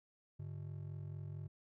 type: ring-modulated tone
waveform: triangle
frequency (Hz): 123.47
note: B2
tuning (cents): 0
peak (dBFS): -38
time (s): 0.39-1.48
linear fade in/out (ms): 10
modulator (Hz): 22.2
effects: none